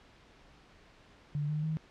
sine tone with pitch steps, 146.83 / 152.01 / 157.37 Hz, D3 / D#3 / D#3, 0 / -40 / +20 cents, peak -30 dBFS, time 1.35-1.77 s, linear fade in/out 0 ms, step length 140 ms, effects pink hiss -59 dBFS RMS until 1.9 s + low-pass 4000 Hz 12 dB/octave

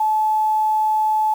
sine tone with quantisation, 864 Hz, A5, 32 cents flat, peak -15 dBFS, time 0-1.34 s, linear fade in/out 5 ms, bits 7, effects none

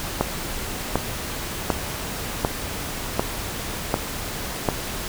click train, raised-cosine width 1 ms, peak -4 dBFS, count 7, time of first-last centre 0.21-4.688 s, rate 1.34 Hz, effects pink hiss -30 dBFS RMS until 5.08 s

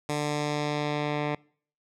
10% pulse tone with low-pass filter sweep, 148.2 Hz, D3, 16 cents sharp, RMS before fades -29 dBFS, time 0.09-1.35 s, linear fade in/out 2 ms, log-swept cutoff 9400 to 2500 Hz, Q 1.1, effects noise-tail reverb RT60 0.5 s tail -25 dB re dry

